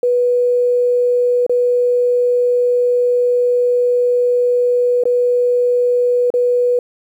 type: tone with dropouts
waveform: sine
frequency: 490 Hz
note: B4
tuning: 14 cents flat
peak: -11 dBFS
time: 0.03-6.79 s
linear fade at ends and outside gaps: 2 ms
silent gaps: 1.465-1.495 / 5.037-5.054 / 6.303-6.339 s
effects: 8-bit